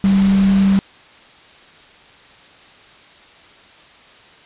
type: tone in noise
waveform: sine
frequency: 194.8 Hz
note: G3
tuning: 11 cents flat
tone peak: -10 dBFS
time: 0.04-0.79 s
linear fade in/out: 0 ms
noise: pink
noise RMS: -28 dBFS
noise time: 0.04-0.79 s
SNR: +15 dB
effects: white hiss -45 dBFS RMS until 4.45 s + resampled to 8000 Hz